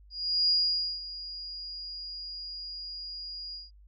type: tone with ADSR envelope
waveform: sine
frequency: 4864 Hz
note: D#8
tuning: 40 cents flat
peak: -21 dBFS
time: 0.1-3.71 s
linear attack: 390 ms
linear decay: 510 ms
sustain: -16 dB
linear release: 170 ms
effects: added 50 Hz sine -52 dBFS peak until 3.87 s